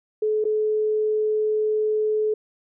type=tone with dropouts; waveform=sine; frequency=429.3 Hz; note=A4; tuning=43 cents flat; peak=-19 dBFS; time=0.22-2.34 s; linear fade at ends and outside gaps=5 ms; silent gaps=0.442-0.451 s; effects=none